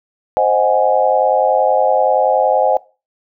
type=chord; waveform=sine; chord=Ab dominant seventh; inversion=first; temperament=equal; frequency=523.3 / 622.3 / 740 / 830.6 Hz; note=C5 / Eb5 / Gb5 / Ab5; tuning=0 / 0 / 0 / 0 cents; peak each=-16 dBFS; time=0.37-2.77 s; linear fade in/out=0 ms; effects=noise-tail reverb RT60 0.3 s tail -20 dB re dry